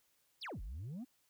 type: exponential two-way sweep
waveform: sine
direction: down then up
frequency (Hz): 5830 to 41.64 to 272.9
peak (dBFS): -39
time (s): 0.41-1.05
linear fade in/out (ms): 20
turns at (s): 0.62
effects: tanh soft clip ceiling -41 dBFS + white hiss -75 dBFS RMS until 1.29 s